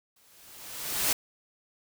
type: noise with exponential growth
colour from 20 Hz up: white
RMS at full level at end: -24 dBFS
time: 0.16-1.13 s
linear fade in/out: 5 ms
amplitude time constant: 210 ms
effects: none